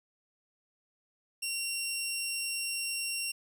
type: tone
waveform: 15% pulse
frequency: 2749 Hz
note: F7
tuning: 28 cents flat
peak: -25 dBFS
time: 1.42-3.32 s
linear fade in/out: 10 ms
effects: 11-bit